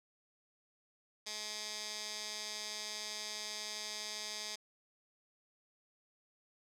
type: tone with band-pass filter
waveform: 15% pulse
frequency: 212.4 Hz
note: G#3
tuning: 39 cents sharp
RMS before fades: -43 dBFS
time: 1.26-4.56 s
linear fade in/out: 10 ms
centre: 5200 Hz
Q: 2
effects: none